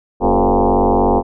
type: tone with frequency modulation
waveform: sine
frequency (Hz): 220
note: A3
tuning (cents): 0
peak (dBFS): -10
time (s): 0.2-1.23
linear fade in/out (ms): 50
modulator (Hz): 96.8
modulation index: 7.3
effects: none